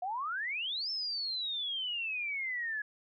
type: exponential two-way sweep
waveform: sine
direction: up then down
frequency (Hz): 698.5 to 5350 to 1677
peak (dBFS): -33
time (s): 0.02-2.82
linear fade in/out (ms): 5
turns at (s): 0.9
effects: none